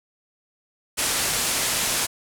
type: low-pass noise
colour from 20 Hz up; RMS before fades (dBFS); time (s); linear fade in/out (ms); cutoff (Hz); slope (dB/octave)
white; -24; 0.97-2.07; 20; 11000; 24
effects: none